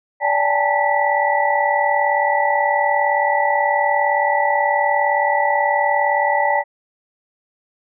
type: tone cluster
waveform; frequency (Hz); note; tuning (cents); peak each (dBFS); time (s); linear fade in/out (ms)
sine; 580 / 800 / 859 / 898 / 1960; D5 / G5 / A5 / A5 / B6; -22 / +35 / -42 / +35 / -14; -21; 0.2-6.64; 50
effects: none